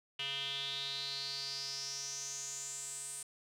square tone with band-pass filter sweep, 138.59 Hz, C#3, in tune, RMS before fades -41 dBFS, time 0.19-3.23 s, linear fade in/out 5 ms, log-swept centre 3000 to 8800 Hz, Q 7, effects none

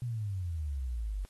sine exponential sweep, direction down, 125.4 to 46.25 Hz, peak -32 dBFS, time 0.02-1.25 s, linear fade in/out 0 ms, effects white hiss -65 dBFS RMS until 1.29 s + AAC 32 kbps

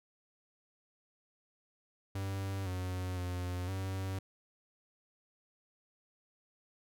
45% pulse tone with pitch steps, 97.3 / 91.7 / 89.9 / 95.4 Hz, G2 / F#2 / F#2 / G2, -12 / -15 / -49 / -47 cents, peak -35 dBFS, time 2.15-4.19 s, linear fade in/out 5 ms, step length 510 ms, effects none

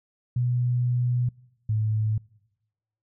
sine tone pair in turn, 123 / 108.48 Hz, B2 / A2, -7 / -24 cents, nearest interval major second, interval 217 cents, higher first, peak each -21 dBFS, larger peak neither, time 0.36-1.29 / 1.69-2.18 s, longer first, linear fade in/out 5 ms, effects noise-tail reverb RT60 1.0 s tail -25 dB re dry

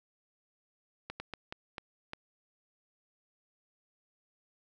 slowing click train, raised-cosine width 0.3 ms, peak -23 dBFS, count 6, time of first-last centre 1.1-2.134 s, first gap 100 ms, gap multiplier 1.37, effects none

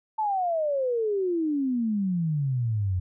sine exponential sweep, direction down, 889 to 88.3 Hz, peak -23 dBFS, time 0.18-3 s, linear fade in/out 10 ms, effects none

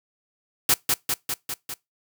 white noise with echo, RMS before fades -18 dBFS, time 0.69-0.74 s, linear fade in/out 2 ms, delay 200 ms, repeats 5, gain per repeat -3 dB, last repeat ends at 1.74 s, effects noise-tail reverb RT60 0.2 s tail -23 dB re dry

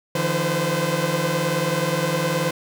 sawtooth tone cluster, 150.8 / 171 / 504 / 523 Hz, D3 / F3 / B4 / C5, +46 / -36 / +35 / -1 cents, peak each -22 dBFS, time 0.15-2.51 s, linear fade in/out 5 ms, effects none

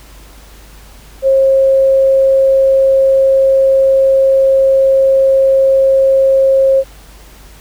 sine tone, 537 Hz, C5, 45 cents sharp, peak -6 dBFS, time 1.22-6.84 s, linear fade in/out 50 ms, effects added 50 Hz sine -37 dBFS peak until 7.6 s + pink hiss -41 dBFS RMS until 7.6 s

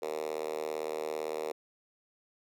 5% pulse tone with high-pass filter, 77.78 Hz, D#2, in tune, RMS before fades -36 dBFS, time 0.02-1.52 s, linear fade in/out 5 ms, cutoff 450 Hz, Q 4.1, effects none

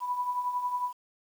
sine tone with tremolo, 987.8 Hz, B5, in tune, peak -25 dBFS, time 0-0.93 s, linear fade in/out 50 ms, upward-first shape triangle, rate 11 Hz, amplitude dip 65%, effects 9-bit

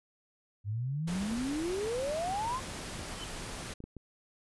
sine exponential sweep, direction up, 98 to 1092 Hz, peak -31 dBFS, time 0.64-2.61 s, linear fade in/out 50 ms
pink noise, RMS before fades -41 dBFS, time 1.07-3.74 s, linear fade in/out 10 ms
clicks, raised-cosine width 3 ms, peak -31 dBFS, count 6, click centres 2.871 / 2.993 / 3.707 / 3.804 / 3.84 / 3.967 s
sine tone with exponential growth, 3055 Hz, G7, 45 cents flat, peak -37 dBFS, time 3.12-3.24 s, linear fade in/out 2 ms, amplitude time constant 26 ms
effects resampled to 24000 Hz

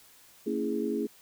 sine chord, A# half-diminished seventh, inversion none, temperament equal with one note detuned, 227.6 / 277.2 / 329.6 / 415.3 Hz, A#3 / C#4 / E4 / G#4, -41 / 0 / 0 / 0 cents, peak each -33 / -34 / -34 / -32 dBFS, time 0.46-1.07 s, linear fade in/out 10 ms, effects white hiss -57 dBFS RMS until 1.21 s

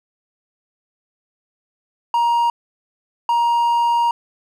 triangle tone pair in turn, 942 / 942 Hz, A#5 / A#5, +18 / +18 cents, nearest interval unison, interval 0 cents, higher neither, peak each -12 dBFS, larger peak neither, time 2.14-2.5 / 3.29-4.11 s, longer second, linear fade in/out 2 ms, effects none

